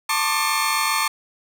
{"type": "tone cluster", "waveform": "25% pulse", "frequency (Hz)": [888, 1075, 1161, 1208, 4368], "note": ["A5", "C6", "D6", "D6", "C#8"], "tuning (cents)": [16, 47, -20, 48, -26], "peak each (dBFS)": -22, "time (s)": [0.09, 1.08], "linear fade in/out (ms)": 5, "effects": []}